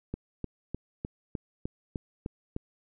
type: click train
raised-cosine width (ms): 3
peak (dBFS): -20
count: 9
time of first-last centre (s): 0.14-2.564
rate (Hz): 3.3
effects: none